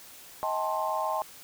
sine chord, A half-diminished seventh, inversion second, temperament just, 633.6 / 792 / 880 / 1056 Hz, Eb5 / G5 / A5 / C6, +31 / +18 / 0 / +16 cents, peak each -32 / -34 / -32 / -32 dBFS, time 0.43-1.22 s, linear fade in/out 0 ms, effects white hiss -49 dBFS RMS until 1.43 s

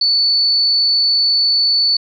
sine tone, 4473 Hz, C#8, 15 cents sharp, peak -11 dBFS, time 0.01-1.97 s, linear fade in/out 5 ms, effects none

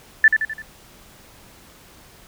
sine tone with echo, 1760 Hz, A6, in tune, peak -7 dBFS, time 0.24-0.28 s, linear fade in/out 2 ms, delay 85 ms, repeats 4, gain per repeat -6 dB, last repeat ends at 0.62 s, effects pink hiss -48 dBFS RMS until 2.27 s

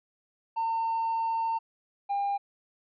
triangle tone pair in turn, 907 / 802.4 Hz, A#5 / G5, -48 / +40 cents, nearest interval major second, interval 212 cents, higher first, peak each -23 dBFS, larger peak neither, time 0.56-1.59 / 2.09-2.38 s, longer first, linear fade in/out 20 ms, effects tanh soft clip ceiling -22 dBFS + resampled to 11025 Hz

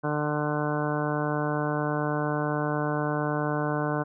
harmonic tone, 149.3 Hz, D3, 29 cents sharp, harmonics 1 / 2 / 3 / 4 / 5 / 6 / 7 / 8 / 9 / 10, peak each -30 / -31 / -33 / -33 / -35 / -39 / -35 / -41 / -41 / -36 dBFS, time 0.03-4.04 s, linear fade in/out 20 ms, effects none

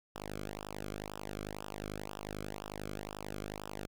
sawtooth tone with flanger, 51.2 Hz, G#1, 24 cents flat, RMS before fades -43 dBFS, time 0.15-3.87 s, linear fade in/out 10 ms, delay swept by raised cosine 0.46 to 1.11 ms, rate 2 Hz, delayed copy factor -1, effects none

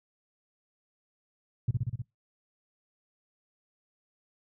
sine tone with echo, 120 Hz, B2, 49 cents flat, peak -21 dBFS, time 1.68-1.71 s, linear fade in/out 5 ms, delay 62 ms, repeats 5, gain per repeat -2 dB, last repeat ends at 2.02 s, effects noise-tail reverb RT60 0.2 s tail -25 dB re dry + tanh soft clip ceiling -17 dBFS

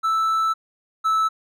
triangle tone pair in turn, 1318 / 1308.9 Hz, E6 / E6, -1 / -13 cents, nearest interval unison, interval 12 cents, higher first, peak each -16 / -15 dBFS, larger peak second, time 0.03-0.54 / 1.04-1.29 s, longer first, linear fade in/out 20 ms, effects none

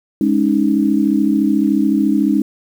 sine chord, Ab suspended fourth, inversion none, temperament equal, 207.7 / 277.2 / 311.1 Hz, Ab3 / Db4 / Eb4, 0 / 0 / 0 cents, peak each -16 dBFS, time 0.21-2.42 s, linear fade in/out 2 ms, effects 7-bit

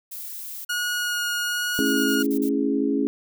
violet noise, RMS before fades -35 dBFS, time 0.11-0.65 s, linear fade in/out 10 ms
sawtooth tone with vibrato, 1443 Hz, F#6, 44 cents flat, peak -20 dBFS, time 0.69-2.23 s, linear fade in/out 10 ms, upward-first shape sine, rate 1.2 Hz, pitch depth 9 cents each way
violet noise bursts, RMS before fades -37 dBFS, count 7, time 1.74-2.492 s, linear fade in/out 5 ms, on 74 ms, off 39 ms
sine chord, A major seventh, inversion none, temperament equal, 220 / 277.2 / 329.6 / 415.3 Hz, A3 / C#4 / E4 / G#4, 0 / 0 / 0 / 0 cents, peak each -28 / -22 / -28 / -27 dBFS, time 1.79-3.07 s, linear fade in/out 0 ms
effects none

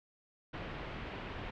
pink low-pass noise, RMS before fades -43 dBFS, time 0.53-1.51 s, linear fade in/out 10 ms, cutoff 3100 Hz, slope 24 dB/octave, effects none

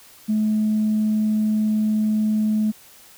sine tone, 214.9 Hz, A3, 41 cents flat, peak -16 dBFS, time 0.28-2.72 s, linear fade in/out 20 ms, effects tanh soft clip ceiling -13 dBFS + white hiss -48 dBFS RMS until 3.17 s

